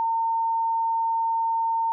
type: tone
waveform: sine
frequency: 910 Hz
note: A#5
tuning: 42 cents flat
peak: -21 dBFS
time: 0-1.92 s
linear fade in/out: 0 ms
effects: none